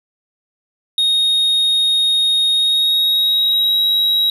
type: tone with pitch glide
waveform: triangle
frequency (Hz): 3726 to 3846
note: A#7 to B7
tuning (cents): -2 to -47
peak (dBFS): -11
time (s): 0.98-4.3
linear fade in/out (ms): 2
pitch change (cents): +55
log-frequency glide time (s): 2.52-3.8
effects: none